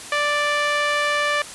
sawtooth tone with band-pass filter, 587.3 Hz, D5, in tune, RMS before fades -21 dBFS, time 0.12-1.42 s, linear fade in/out 2 ms, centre 1900 Hz, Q 1.2, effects white hiss -36 dBFS RMS until 1.54 s + resampled to 24000 Hz

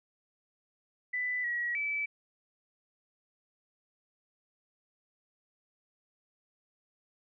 sine tone with pitch steps, 1991 / 1915 / 2307 Hz, B6 / A#6 / D7, +14 / +46 / -31 cents, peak -30 dBFS, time 1.13-2.06 s, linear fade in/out 10 ms, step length 310 ms, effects none

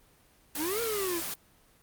white noise, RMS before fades -35 dBFS, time 0.55-1.34 s, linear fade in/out 2 ms
square exponential two-way sweep, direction up then down, 276.2 to 475.1 to 323.2 Hz, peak -31 dBFS, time 0.56-1.22 s, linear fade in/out 50 ms, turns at 0.81 s
effects pink hiss -62 dBFS RMS until 1.82 s + Opus 24 kbps

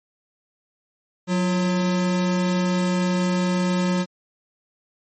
square tone pair together, 182.02 / 347.2 Hz, F#3 / F4, -28 / -10 cents, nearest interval major seventh, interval 1118 cents, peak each -20 / -30 dBFS, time 1.27-4.06 s, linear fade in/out 50 ms, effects MP3 32 kbps

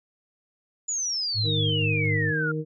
sine exponential sweep, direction down, 7040 to 1381 Hz, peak -25 dBFS, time 0.88-2.52 s, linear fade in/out 10 ms
sine tone with tremolo, 106.8 Hz, G#2, 49 cents sharp, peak -24 dBFS, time 1.34-2.33 s, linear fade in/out 50 ms, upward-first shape square, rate 4.2 Hz, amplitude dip 25%
harmonic tone, 155.56 Hz, D#3, in tune, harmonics 1 / 2 / 3, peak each -28 / -33 / -31 dBFS, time 1.43-2.65 s, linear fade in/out 50 ms
effects none

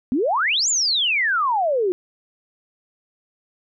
sine exponential two-way sweep, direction up then down, 233.1 to 7459 to 347.4 Hz, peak -17 dBFS, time 0.12-1.92 s, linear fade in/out 0 ms, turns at 0.69 s, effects none

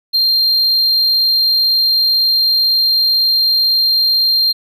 triangle tone, 4186 Hz, C8, in tune, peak -9 dBFS, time 0.13-4.53 s, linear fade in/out 20 ms, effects none

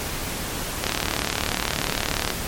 click train, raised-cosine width 0.2 ms, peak -4 dBFS, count 55, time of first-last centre 0.84-2.303 s, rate 36.9 Hz, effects pink hiss -29 dBFS RMS until 2.47 s + MP3 64 kbps

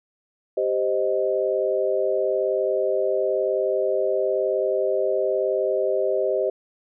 sine chord, C minor, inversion second, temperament equal, 392 / 523.3 / 622.3 Hz, G4 / C5 / Eb5, 0 / 0 / 0 cents, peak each -24 dBFS, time 0.57-6.5 s, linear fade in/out 5 ms, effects none

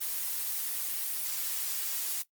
blue noise, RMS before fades -33 dBFS, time 0-2.23 s, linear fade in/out 20 ms, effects noise-tail reverb RT60 0.1 s tail -17 dB re dry + Opus 24 kbps

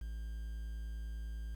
triangle tone with quantisation, 55 Hz, A1, in tune, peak -37 dBFS, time 0.01-1.55 s, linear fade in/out 5 ms, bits 10, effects none

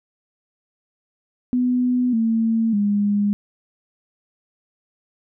sine tone with pitch steps, 248.9 / 225.6 / 204.5 Hz, B3 / A3 / G#3, +14 / +44 / -26 cents, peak -16 dBFS, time 1.53-3.33 s, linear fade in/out 0 ms, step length 600 ms, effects none

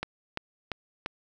click train, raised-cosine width 0.3 ms, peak -15 dBFS, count 4, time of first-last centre 0.03-1.061 s, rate 2.91 Hz, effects none

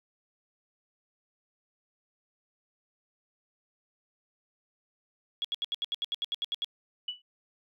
sine tone bursts, 3337 Hz, G#7, 8 cents sharp, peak -28 dBFS, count 13, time 5.42-6.645 s, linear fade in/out 0 ms, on 25 ms, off 75 ms
sine tone with exponential decay, 2960 Hz, F#7, in tune, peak -28 dBFS, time 7.08-7.22 s, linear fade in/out 5 ms, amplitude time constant 30 ms
effects none

